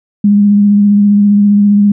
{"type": "tone with vibrato", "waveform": "sine", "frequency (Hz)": 204.3, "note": "G#3", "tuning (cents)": -28, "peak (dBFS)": -4, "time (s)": [0.24, 1.92], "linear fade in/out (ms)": 5, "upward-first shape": "triangle", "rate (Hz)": 15, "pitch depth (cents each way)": 24, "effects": []}